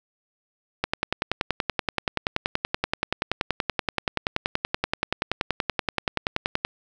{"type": "click train", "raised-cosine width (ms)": 0.3, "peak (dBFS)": -6, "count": 62, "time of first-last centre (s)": [0.84, 6.65], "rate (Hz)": 10.5, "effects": []}